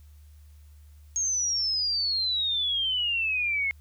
sine exponential sweep, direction down, 6580 to 2156 Hz, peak -24 dBFS, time 1.16-3.71 s, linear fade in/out 0 ms, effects added 74 Hz sine -48 dBFS peak until 3.8 s + white hiss -66 dBFS RMS until 3.8 s

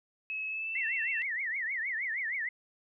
sine tone with pitch glide, 2578 to 2691 Hz, E7 to E7, -39 to +35 cents, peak -33 dBFS, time 0.3-1.22 s, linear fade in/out 0 ms, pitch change +74 cents, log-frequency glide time 0.48-0.82 s
sine tone with vibrato, 1975.5 Hz, B6, in tune, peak -31 dBFS, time 0.75-2.49 s, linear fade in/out 5 ms, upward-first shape triangle, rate 6.4 Hz, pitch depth 240 cents each way
effects none

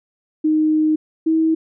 sine tone pair in turn, 310.1 / 320.9 Hz, D#4 / E4, -6 / -46 cents, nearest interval minor second, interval 60 cents, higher second, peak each -13 dBFS, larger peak neither, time 0.44-0.96 / 1.26-1.55 s, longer first, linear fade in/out 10 ms, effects none

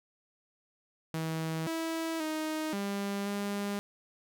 sawtooth tone with pitch steps, 160.9 / 326.2 / 311.8 / 200 / 202.2 Hz, E3 / E4 / D#4 / G3 / G#3, -42 / -18 / +4 / +35 / -46 cents, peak -28 dBFS, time 1.14-3.79 s, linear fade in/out 0 ms, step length 530 ms, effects none

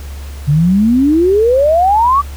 sine exponential sweep, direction up, 138.59 to 1174.7 Hz, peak -7 dBFS, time 0.47-2.22 s, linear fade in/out 20 ms, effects added 70 Hz sine -24 dBFS peak until 2.36 s + pink hiss -37 dBFS RMS until 2.36 s

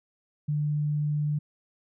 sine tone, 148.7 Hz, D3, 22 cents sharp, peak -24 dBFS, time 0.48-1.39 s, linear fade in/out 10 ms, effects none

